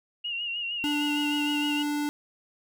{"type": "tone with vibrato", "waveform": "sine", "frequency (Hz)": 2816, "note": "F7", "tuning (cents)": 14, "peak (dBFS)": -29, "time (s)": [0.24, 1.83], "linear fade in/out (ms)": 10, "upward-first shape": "sine", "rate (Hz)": 6.5, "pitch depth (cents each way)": 52}
{"type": "tone", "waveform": "square", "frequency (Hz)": 293.7, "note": "D4", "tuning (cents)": 0, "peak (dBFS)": -27, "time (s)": [0.84, 2.09], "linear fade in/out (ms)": 0}
{"effects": []}